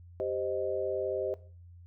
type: chord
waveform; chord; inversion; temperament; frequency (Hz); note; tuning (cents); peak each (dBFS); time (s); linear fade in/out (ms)
sine; C minor; second; equal; 392 / 523.3 / 622.3; G4 / C5 / Eb5; 0 / 0 / 0; -34; 0.2-1.34; 0
effects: noise-tail reverb RT60 0.4 s tail -17 dB re dry + added 87 Hz sine -49 dBFS peak until 1.86 s